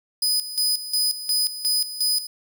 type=tone with tremolo; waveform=sawtooth; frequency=4990 Hz; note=D#8; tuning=4 cents sharp; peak=-16 dBFS; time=0.22-2.27 s; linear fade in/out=5 ms; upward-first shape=square; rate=2.8 Hz; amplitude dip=75%; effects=none